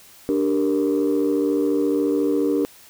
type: chord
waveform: sine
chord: G minor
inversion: second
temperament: equal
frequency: 293.7 / 392 / 466.2 Hz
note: D4 / G4 / Bb4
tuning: 0 / 0 / 0 cents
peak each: -19 / -22 / -22 dBFS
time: 0.29-2.65 s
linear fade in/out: 0 ms
effects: tanh soft clip ceiling -12 dBFS + white hiss -48 dBFS RMS until 2.89 s